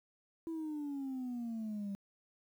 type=exponential sweep; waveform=sine; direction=down; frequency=331.9 to 196 Hz; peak=-35 dBFS; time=0.47-1.95 s; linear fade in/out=0 ms; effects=tanh soft clip ceiling -36 dBFS + 11-bit